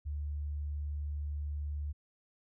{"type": "tone", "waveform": "sine", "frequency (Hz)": 73.42, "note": "D2", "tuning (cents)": 0, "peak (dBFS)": -34, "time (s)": [0.05, 1.93], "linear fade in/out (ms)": 20, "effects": []}